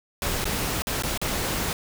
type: noise with dropouts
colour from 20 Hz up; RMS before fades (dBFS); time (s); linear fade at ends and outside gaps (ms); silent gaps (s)
pink; -27; 0.22-1.73; 1; 0.443-0.454 / 0.821-0.87 / 1.023-1.035 / 1.176-1.215
effects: none